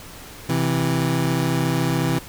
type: tone pair together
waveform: 25% pulse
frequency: 130.81 / 164.81 Hz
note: C3 / E3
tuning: 0 / 0 cents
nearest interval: major third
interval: 400 cents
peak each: -18 dBFS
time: 0.49-2.19 s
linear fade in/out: 5 ms
effects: pink hiss -40 dBFS RMS until 2.28 s